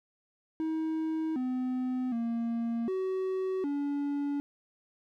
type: tone with pitch steps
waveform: triangle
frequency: 318.2 / 254.3 / 232.1 / 377 / 285.6 Hz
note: D#4 / C4 / A#3 / F#4 / D4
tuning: +39 / -49 / -7 / +32 / -48 cents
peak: -27 dBFS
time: 0.6-4.4 s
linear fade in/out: 0 ms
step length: 760 ms
effects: none